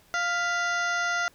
harmonic tone with a mistuned harmonic, 698.5 Hz, F5, in tune, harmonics 1 / 2 / 3 / 4 / 5 / 6 / 7 / 8 / 9, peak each -32 / -26 / -33 / -41 / -42 / -44 / -43 / -44 / -40 dBFS, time 0.14-1.28 s, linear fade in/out 0 ms, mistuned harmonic 3, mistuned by -93 cents, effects pink hiss -59 dBFS RMS until 1.34 s

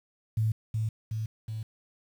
sine tone with echo, 110 Hz, A2, in tune, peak -23 dBFS, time 0.37-0.52 s, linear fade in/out 5 ms, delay 370 ms, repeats 3, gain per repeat -3 dB, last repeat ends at 1.63 s, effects 9-bit

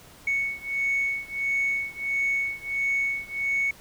sine beating tone pair, 2217 / 2218.5 Hz, C#7 / C#7, 0 / +1 cents, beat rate 1.5 Hz, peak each -26 / -27 dBFS, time 0.27-3.71 s, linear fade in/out 5 ms, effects tanh soft clip ceiling -18 dBFS + pink hiss -50 dBFS RMS until 3.8 s

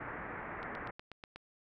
white low-pass noise, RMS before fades -43 dBFS, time 0-0.91 s, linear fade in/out 10 ms, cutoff 2000 Hz, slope 48 dB/octave
click train, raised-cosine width 0.3 ms, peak -30 dBFS, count 7, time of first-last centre 0.63-1.36 s, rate 8.22 Hz
effects none

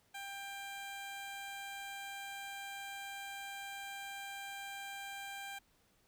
15% pulse tone, 793 Hz, G5, 20 cents sharp, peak -37 dBFS, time 0.14-5.59 s, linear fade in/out 10 ms, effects pink hiss -72 dBFS RMS until 6.07 s

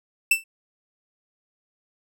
45% pulse tone with exponential decay, 2662 Hz, E7, 16 cents sharp, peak -12 dBFS, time 0.31-0.44 s, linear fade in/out 5 ms, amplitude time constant 27 ms, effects none

